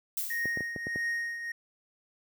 violet noise with exponential decay, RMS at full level -30 dBFS, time 0.17-0.77 s, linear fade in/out 5 ms, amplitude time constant 130 ms
triangle tone with tremolo, 1864.7 Hz, A#6, in tune, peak -26 dBFS, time 0.3-1.52 s, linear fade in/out 5 ms, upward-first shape triangle, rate 1.6 Hz, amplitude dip 65%
clicks, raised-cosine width 2 ms, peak -23 dBFS, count 6, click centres 0.456 / 0.573 / 0.607 / 0.762 / 0.869 / 0.959 s
effects high-pass 80 Hz 12 dB/octave

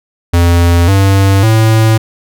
square tone with pitch steps, 86 / 97.65 / 110.89 Hz, F2 / G2 / A2, -26 / -6 / +14 cents, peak -6 dBFS, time 0.33-1.98 s, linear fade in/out 10 ms, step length 550 ms, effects none

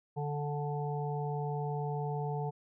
harmonic tone, 146.3 Hz, D3, 6 cents flat, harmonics 1 / 3 / 5 / 6, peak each -34 / -39 / -41 / -42 dBFS, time 0.16-2.51 s, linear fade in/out 20 ms, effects none

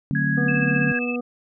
sine chord, D dominant seventh, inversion none, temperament just, 146.83 / 183.54 / 220.2 / 264.3 Hz, D3 / F#3 / A3 / C4, 0 / -14 / +2 / +18 cents, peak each -23 / -27 / -27 / -28 dBFS, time 0.11-0.92 s, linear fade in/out 0 ms
sine tone with pitch glide, 1661.2 to 1645.9 Hz, G#6 to G#6, 0 to -16 cents, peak -23 dBFS, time 0.15-0.99 s, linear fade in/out 2 ms, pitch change -16 cents, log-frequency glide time 0.42-0.71 s
harmonic tone, 243.8 Hz, B3, 22 cents flat, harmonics 1 / 2 / 3 / 5, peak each -25 / -29 / -38 / -40 dBFS, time 0.37-1.21 s, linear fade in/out 10 ms
sine tone with tremolo, 2617 Hz, E7, 13 cents flat, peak -24 dBFS, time 0.48-1.16 s, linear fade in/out 5 ms, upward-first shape sine, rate 15 Hz, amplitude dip 70%
effects none

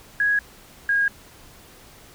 sine tone pair in turn, 1661.2 / 1632.7 Hz, G#6 / G#6, 0 / -30 cents, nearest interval unison, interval 30 cents, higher first, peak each -17 dBFS, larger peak neither, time 0.2-0.39 / 0.89-1.08 s, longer neither, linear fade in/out 2 ms, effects pink hiss -48 dBFS RMS until 2.14 s

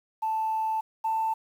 sine tone pair in turn, 880 / 887.7 Hz, A5 / A5, 0 / +15 cents, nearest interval unison, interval 15 cents, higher second, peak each -24 / -23 dBFS, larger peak second, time 0.22-0.81 / 1.04-1.34 s, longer first, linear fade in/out 10 ms, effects tanh soft clip ceiling -20 dBFS + 9-bit

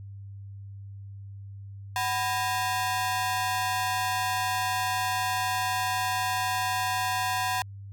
sawtooth ring-modulated tone, 872 Hz, A5, 16 cents flat, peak -19 dBFS, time 1.96-7.62 s, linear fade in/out 0 ms, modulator 122 Hz, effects added 99 Hz sine -39 dBFS peak until 7.92 s

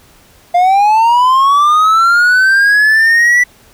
triangle linear sweep, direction up, 693 to 1975.5 Hz, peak -4 dBFS, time 0.54-3.44 s, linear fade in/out 10 ms, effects pink hiss -45 dBFS RMS until 3.73 s

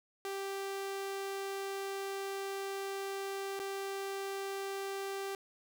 sawtooth tone with dropouts, 392 Hz, G4, in tune, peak -33 dBFS, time 0.25-5.35 s, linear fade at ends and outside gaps 1 ms, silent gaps 3.593-3.598 s, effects none

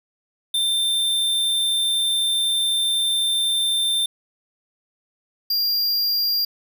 square tone pair in turn, 3582 / 4781 Hz, A7 / D8, +30 / +30 cents, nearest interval perfect fourth, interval 500 cents, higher second, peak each -19 dBFS, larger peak neither, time 0.54-4.06 / 5.5-6.45 s, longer first, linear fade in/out 5 ms, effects 9-bit

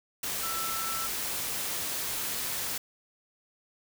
sine tone in noise, 1330 Hz, E6, 15 cents sharp, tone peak -35 dBFS, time 0.43-1.07 s, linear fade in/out 5 ms, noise white, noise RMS -33 dBFS, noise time 0.23-2.78 s, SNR -5 dB, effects none

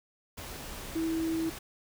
sine tone in noise, 325.2 Hz, E4, 23 cents flat, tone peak -28 dBFS, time 0.95-1.5 s, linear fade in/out 10 ms, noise pink, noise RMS -42 dBFS, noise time 0.37-1.59 s, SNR +11 dB, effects none

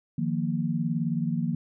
sine chord, Eb suspended second, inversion none, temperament equal, 155.56 / 174.61 / 233.1 Hz, Eb3 / F3 / Bb3, 0 / 0 / 0 cents, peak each -29 dBFS, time 0.18-1.55 s, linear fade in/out 5 ms, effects none

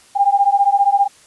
sine beating tone pair, 794 / 809 Hz, G5 / G#5, +22 / -46 cents, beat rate 15 Hz, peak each -14 dBFS, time 0.15-1.08 s, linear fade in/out 20 ms, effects white hiss -48 dBFS RMS until 1.26 s + resampled to 24000 Hz

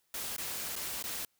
white noise with dropouts, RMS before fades -38 dBFS, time 0.14-1.25 s, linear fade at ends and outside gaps 2 ms, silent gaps 0.365-0.381 / 0.756-0.762 / 1.026-1.039 s, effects white hiss -75 dBFS RMS until 1.39 s

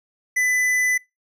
triangle tone with tanh clipping, 2000 Hz, B6, 21 cents sharp, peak -19 dBFS, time 0.36-0.98 s, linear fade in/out 10 ms, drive 17 dB, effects noise-tail reverb RT60 0.2 s tail -22 dB re dry

